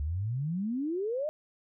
sine exponential sweep, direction up, 68.9 to 631 Hz, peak -29 dBFS, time 0-1.29 s, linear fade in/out 0 ms, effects none

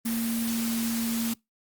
sine tone in noise, 230 Hz, A#3, 23 cents flat, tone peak -26 dBFS, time 0.05-1.34 s, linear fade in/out 10 ms, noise white, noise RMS -34 dBFS, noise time 0.05-1.34 s, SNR +5 dB, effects noise-tail reverb RT60 0.2 s tail -26 dB re dry + Opus 32 kbps

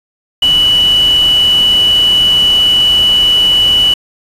sine tone in noise, 2956 Hz, F#7, 2 cents flat, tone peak -6 dBFS, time 0.42-3.94 s, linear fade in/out 5 ms, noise pink, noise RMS -24 dBFS, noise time 0.42-3.94 s, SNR +15 dB, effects resampled to 32000 Hz

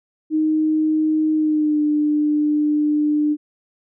sine tone with pitch glide, 311.1 to 299.1 Hz, D#4 to D4, 0 to +32 cents, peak -15 dBFS, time 0.3-3.37 s, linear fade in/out 50 ms, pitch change -68 cents, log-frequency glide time 1.34-1.82 s, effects none

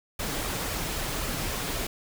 pink noise with flanger, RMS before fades -31 dBFS, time 0.19-1.87 s, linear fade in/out 5 ms, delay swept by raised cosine 1.6 to 7.1 ms, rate 3.8 Hz, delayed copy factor +0.6, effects none

